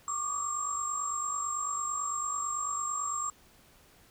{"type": "tone cluster", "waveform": "sine", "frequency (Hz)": [1148, 1197, 7500], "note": ["D6", "D6", "A#8"], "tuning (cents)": [-40, 33, 10], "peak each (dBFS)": [-36, -35, -34], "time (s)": [0.08, 3.3], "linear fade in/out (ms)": 2, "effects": ["pink hiss -60 dBFS RMS until 4.1 s"]}